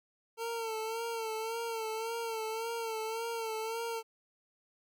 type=tone with vibrato; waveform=25% pulse; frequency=451.3 Hz; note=A4; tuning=44 cents sharp; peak=-31 dBFS; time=0.37-4.03 s; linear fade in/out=50 ms; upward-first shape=sine; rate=1.8 Hz; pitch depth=50 cents each way; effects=none